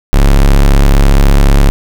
45% pulse tone, 34.65 Hz, C#1, in tune, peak -3 dBFS, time 0.13-1.7 s, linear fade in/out 0 ms, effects none

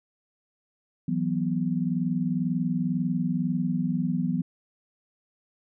sine chord, E suspended second, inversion none, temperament equal, 164.81 / 185 / 246.9 Hz, E3 / F#3 / B3, 0 / 0 / 0 cents, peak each -28 dBFS, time 1.08-4.42 s, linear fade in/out 5 ms, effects none

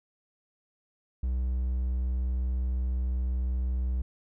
triangle tone, 62.8 Hz, B1, 30 cents sharp, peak -24 dBFS, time 1.23-4.02 s, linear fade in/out 5 ms, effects none

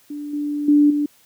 sine tone with level steps, 293.1 Hz, D4, 3 cents flat, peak -27 / -21 / -10 / -17 dBFS, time 0.1-1.06 s, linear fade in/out 5 ms, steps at 0.33 / 0.68 / 0.9 s, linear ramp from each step 5 ms, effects white hiss -55 dBFS RMS until 1.25 s + high-pass 60 Hz 12 dB/octave

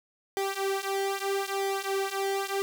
sawtooth tone with flanger, 392 Hz, G4, in tune, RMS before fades -30 dBFS, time 0.37-2.62 s, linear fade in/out 0 ms, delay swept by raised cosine 1.8 to 5.9 ms, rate 0.78 Hz, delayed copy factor -0.85, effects none

